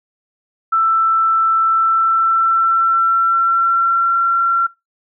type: tone with pitch glide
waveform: sine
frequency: 1329 to 1364 Hz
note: E6 to F6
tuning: +14 to -41 cents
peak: -11 dBFS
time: 0.72-4.67 s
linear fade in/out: 10 ms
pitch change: +45 cents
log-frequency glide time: 1.59-4.19 s
effects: noise-tail reverb RT60 0.2 s tail -21 dB re dry